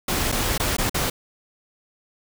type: noise with dropouts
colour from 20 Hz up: pink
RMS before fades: -23 dBFS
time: 0.08-1.1 s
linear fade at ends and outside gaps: 5 ms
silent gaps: 0.318-0.323 / 0.579-0.598 / 0.768-0.783 / 0.896-0.944 s
effects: none